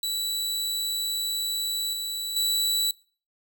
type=tone with level steps; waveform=sawtooth; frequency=3944 Hz; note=B7; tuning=3 cents flat; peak=-23 / -26 / -19 dBFS; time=0.03-2.91 s; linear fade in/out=2 ms; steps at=1.93 / 2.36 s; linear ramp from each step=5 ms; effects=noise-tail reverb RT60 0.4 s tail -22 dB re dry